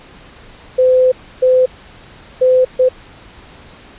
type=tone bursts at uneven times; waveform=sine; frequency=511 Hz; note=C5; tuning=41 cents flat; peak=-7 dBFS; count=4; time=0.78-1.12 / 1.42-1.66 / 2.41-2.65 / 2.79-2.89 s; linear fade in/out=10 ms; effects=pink hiss -40 dBFS RMS until 3.98 s + resampled to 8000 Hz